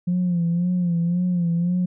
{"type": "tone with vibrato", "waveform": "sine", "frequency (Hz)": 174.61, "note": "F3", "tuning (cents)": 0, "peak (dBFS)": -17, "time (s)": [0.07, 1.86], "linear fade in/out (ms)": 10, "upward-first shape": "sine", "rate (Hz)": 1.9, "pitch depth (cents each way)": 62, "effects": ["tanh soft clip ceiling -15 dBFS"]}